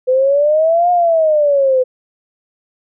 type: exponential two-way sweep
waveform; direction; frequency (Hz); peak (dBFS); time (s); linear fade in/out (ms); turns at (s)
sine; up then down; 504 to 717 to 504; -9; 0.07-1.84; 20; 0.91
effects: none